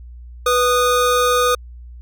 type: tone pair together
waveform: square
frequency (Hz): 493.5 / 1234.2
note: B4 / D#6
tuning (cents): -1 / -14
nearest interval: octave + major third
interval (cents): 1587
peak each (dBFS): -17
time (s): 0.46-1.55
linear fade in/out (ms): 5
effects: added 60 Hz sine -34 dBFS peak until 2.01 s